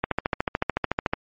click train, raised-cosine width 0.5 ms, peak -7 dBFS, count 16, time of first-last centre 0.04-1.135 s, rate 13.7 Hz, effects MP3 32 kbps

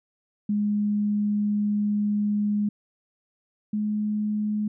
sine tone pair in turn, 207.5 / 210.9 Hz, G#3 / G#3, -1 / +27 cents, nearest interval unison, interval 28 cents, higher second, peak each -21 / -23 dBFS, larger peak first, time 0.49-2.69 / 3.73-4.68 s, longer first, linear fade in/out 5 ms, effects none

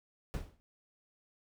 brown noise with exponential decay, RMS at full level -33 dBFS, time 0.34-0.6 s, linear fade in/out 0 ms, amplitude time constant 55 ms, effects none

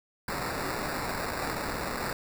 white noise with sample-and-hold, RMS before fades -33 dBFS, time 0.28-2.13 s, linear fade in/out 2 ms, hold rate 3150 Hz, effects none

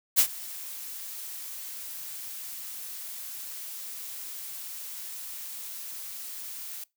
blue noise with ADSR envelope, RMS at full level -18 dBFS, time 0.16-6.84 s, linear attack 29 ms, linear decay 79 ms, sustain -21 dB, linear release 5 ms, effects noise-tail reverb RT60 0.2 s tail -22 dB re dry

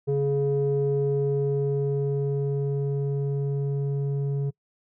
square tone with low-pass filter sweep, 140 Hz, C#3, 18 cents sharp, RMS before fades -25 dBFS, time 0.07-4.51 s, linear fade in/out 20 ms, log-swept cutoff 450 to 300 Hz, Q 4.2, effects noise-tail reverb RT60 0.1 s tail -26 dB re dry

